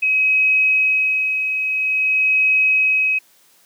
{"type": "tone with tremolo", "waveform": "sine", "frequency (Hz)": 2543, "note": "D#7", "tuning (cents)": 37, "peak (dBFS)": -12, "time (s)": [0.02, 3.19], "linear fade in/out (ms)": 10, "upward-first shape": "sine", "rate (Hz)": 0.49, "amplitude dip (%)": 50, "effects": ["white hiss -54 dBFS RMS until 3.65 s", "high-pass 150 Hz 12 dB/octave"]}